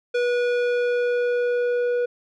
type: tone with low-pass filter sweep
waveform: square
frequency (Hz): 486.4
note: B4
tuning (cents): -26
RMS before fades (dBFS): -22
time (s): 0.14-2.06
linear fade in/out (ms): 10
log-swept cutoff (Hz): 3500 to 1100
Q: 0.7
effects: none